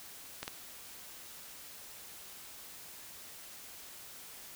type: clicks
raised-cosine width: 0.2 ms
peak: -20 dBFS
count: 2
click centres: 0.43 / 0.479 s
effects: white hiss -50 dBFS RMS until 4.55 s